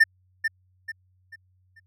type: tone with echo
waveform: triangle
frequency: 1793 Hz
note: A6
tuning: 32 cents sharp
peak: -10 dBFS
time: 0-0.04 s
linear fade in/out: 10 ms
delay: 440 ms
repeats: 4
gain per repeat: -9 dB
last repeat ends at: 1.8 s
effects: added 92 Hz sine -61 dBFS peak until 1.86 s